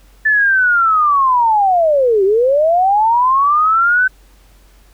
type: linear two-way sweep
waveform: sine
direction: down then up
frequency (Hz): 1760 to 373.9 to 1533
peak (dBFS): -9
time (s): 0.25-4.08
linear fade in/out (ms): 10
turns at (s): 2.24
effects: added 47 Hz sine -44 dBFS peak until 4.93 s + pink hiss -52 dBFS RMS until 4.93 s